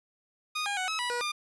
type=tone with pitch steps; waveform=15% pulse; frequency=1236 / 810 / 743 / 1288 / 978 / 484.1 / 1203 Hz; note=D#6 / G#5 / F#5 / E6 / B5 / B4 / D6; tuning=-12 / -43 / +7 / -41 / -17 / -35 / +41 cents; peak=-23 dBFS; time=0.55-1.32 s; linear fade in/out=10 ms; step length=110 ms; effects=resampled to 24000 Hz

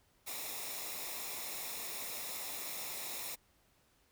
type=noise with comb filter; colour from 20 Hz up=white; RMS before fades=-42 dBFS; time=0.26-3.36 s; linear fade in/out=20 ms; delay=0.65 ms; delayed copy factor=-0.6; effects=pink hiss -71 dBFS RMS until 4.11 s

